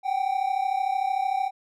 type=tone pair together; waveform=triangle; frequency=756 / 789.3 Hz; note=F#5 / G5; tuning=+37 / +12 cents; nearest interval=minor second; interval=75 cents; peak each=-24 dBFS; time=0.03-1.51 s; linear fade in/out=50 ms; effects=none